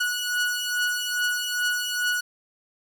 sawtooth beating tone pair, 1463 / 1465.4 Hz, F#6 / F#6, -20 / -17 cents, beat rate 2.4 Hz, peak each -25 / -22 dBFS, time 0-2.21 s, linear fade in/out 10 ms, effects none

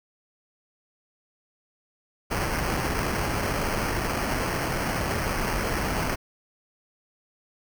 pink noise with sample-and-hold, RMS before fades -27 dBFS, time 2.3-6.16 s, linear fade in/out 20 ms, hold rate 3675 Hz, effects none

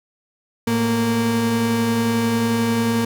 35% pulse tone pair together, 110 / 231.2 Hz, A2 / A#3, 0 / -14 cents, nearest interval octave + minor second, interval 1286 cents, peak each -24 / -16 dBFS, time 0.67-3.05 s, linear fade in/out 5 ms, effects none

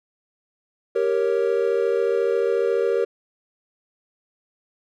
triangle chord, G diminished, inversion none, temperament equal, 392 / 466.2 / 554.4 Hz, G4 / Bb4 / Db5, 0 / 0 / 0 cents, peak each -21 / -19 / -24 dBFS, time 0.95-3.05 s, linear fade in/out 10 ms, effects none

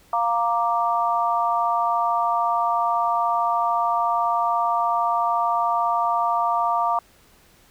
sine chord, Bb major, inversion second, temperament equal, 698.5 / 932.3 / 1174.7 Hz, F5 / Bb5 / D6, 0 / 0 / 0 cents, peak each -23 dBFS, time 0.13-6.99 s, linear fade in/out 2 ms, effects pink hiss -55 dBFS RMS until 7.7 s

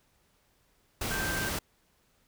sine tone in noise, 1568 Hz, G6, in tune, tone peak -33 dBFS, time 1.11-1.49 s, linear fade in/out 5 ms, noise pink, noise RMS -33 dBFS, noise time 1.01-1.59 s, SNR -3 dB, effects pink hiss -69 dBFS RMS until 2.27 s

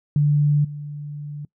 sine tone with level steps, 146.83 Hz, D3, in tune, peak -14 / -29 dBFS, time 0.16-1.45 s, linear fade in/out 2 ms, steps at 0.64 s, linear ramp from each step 10 ms, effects noise-tail reverb RT60 0.1 s tail -23 dB re dry

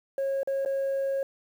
sine tone with dropouts, 545 Hz, C#5, 29 cents flat, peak -23 dBFS, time 0.18-1.23 s, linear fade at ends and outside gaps 2 ms, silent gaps 0.432-0.474 / 0.65-0.659 s, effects tanh soft clip ceiling -24 dBFS + 9-bit

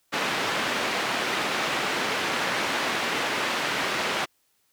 white band-pass noise, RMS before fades -27 dBFS, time 0.12-4.26 s, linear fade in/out 20 ms, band 190 to 2500 Hz, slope 12 dB/octave, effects white hiss -69 dBFS RMS until 4.72 s

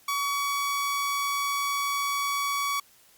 sawtooth tone, 1131 Hz, C#6, 34 cents sharp, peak -22 dBFS, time 0.08-2.8 s, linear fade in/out 5 ms, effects white hiss -58 dBFS RMS until 3.17 s + Opus 48 kbps

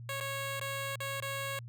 10% pulse tone with dropouts, 550 Hz, C#5, 14 cents flat, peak -27 dBFS, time 0.09-1.59 s, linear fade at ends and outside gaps 2 ms, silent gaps 0.202-0.208 / 0.597-0.612 / 0.957-1.003 / 1.202-1.223 s, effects added 118 Hz sine -43 dBFS peak until 1.68 s

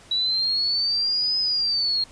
sine linear two-way sweep, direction up then down, 3900 to 5070 to 4223 Hz, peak -20 dBFS, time 0.11-2.04 s, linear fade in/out 5 ms, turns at 1.39 s, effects pink hiss -49 dBFS RMS until 2.11 s + resampled to 22050 Hz

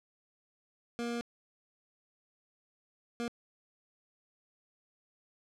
25% pulse tone bursts at uneven times, 236.5 Hz, A#3, 25 cents sharp, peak -30 dBFS, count 2, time 0.99-1.21 / 3.2-3.28 s, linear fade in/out 0 ms, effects low-pass 8000 Hz 12 dB/octave

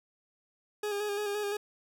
40% pulse tone with vibrato, 412.1 Hz, G#4, 13 cents flat, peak -30 dBFS, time 0.83-1.57 s, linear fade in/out 5 ms, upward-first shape square, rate 5.8 Hz, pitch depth 28 cents each way, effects none

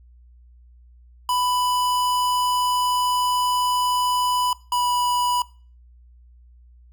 square tone pair in turn, 993 / 982.2 Hz, B5 / B5, +9 / -10 cents, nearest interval unison, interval 19 cents, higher first, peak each -20 dBFS, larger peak neither, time 1.29-4.53 / 4.72-5.42 s, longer first, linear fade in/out 2 ms, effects noise-tail reverb RT60 0.4 s tail -21 dB re dry + added 60 Hz sine -47 dBFS peak until 6.92 s

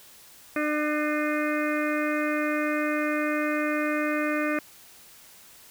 harmonic tone with a mistuned harmonic, 300 Hz, D4, 37 cents sharp, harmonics 1 / 2 / 4 / 5 / 6 / 7 / 8, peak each -27 / -30 / -33 / -34 / -35 / -35 / -36 dBFS, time 0.56-4.59 s, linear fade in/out 2 ms, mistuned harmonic 8, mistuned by +53 cents, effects white hiss -51 dBFS RMS until 5.7 s

